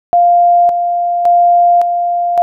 sine tone with tremolo, 698.5 Hz, F5, in tune, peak -5 dBFS, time 0.13-2.42 s, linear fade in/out 0 ms, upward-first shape square, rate 0.89 Hz, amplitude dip 50%, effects none

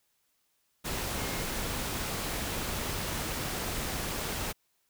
sine tone in noise, 2137 Hz, C7, 36 cents sharp, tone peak -45 dBFS, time 1.17-1.43 s, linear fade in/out 20 ms, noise pink, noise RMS -34 dBFS, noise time 0.84-4.53 s, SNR -14 dB, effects white hiss -74 dBFS RMS until 4.89 s

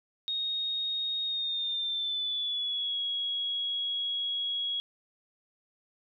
sine tone with pitch glide, 3729 to 3322 Hz, A#7 to G#7, 0 to 0 cents, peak -29 dBFS, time 0.28-4.8 s, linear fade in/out 0 ms, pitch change -200 cents, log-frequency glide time 1.25-2.99 s, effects none

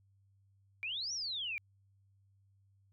sine exponential two-way sweep, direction up then down, 2300 to 5920 to 2300 Hz, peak -36 dBFS, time 0.83-1.58 s, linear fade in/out 0 ms, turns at 1.13 s, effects added 98 Hz sine -66 dBFS peak until 2.92 s

